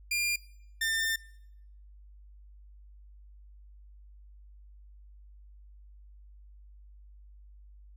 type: tone pair in turn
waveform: sawtooth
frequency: 2400 / 1798 Hz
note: D7 / A6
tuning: +37 / +37 cents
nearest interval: perfect fourth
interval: 500 cents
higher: first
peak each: -24 dBFS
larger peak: neither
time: 0.11-0.36 / 0.81-1.16 s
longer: second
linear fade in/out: 5 ms
effects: noise-tail reverb RT60 0.8 s tail -22 dB re dry + added 50 Hz sine -50 dBFS peak until 7.96 s